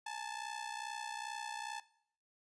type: ring-modulated tone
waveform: sawtooth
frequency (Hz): 871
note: A5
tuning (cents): -18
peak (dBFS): -34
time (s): 0.06-1.8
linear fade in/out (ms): 5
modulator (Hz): 31.2
effects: noise-tail reverb RT60 0.6 s tail -18 dB re dry + resampled to 22050 Hz